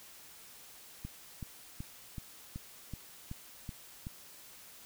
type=click train; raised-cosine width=5 ms; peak=-28 dBFS; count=9; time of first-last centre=1.05-4.069 s; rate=2.65 Hz; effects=white hiss -54 dBFS RMS until 4.85 s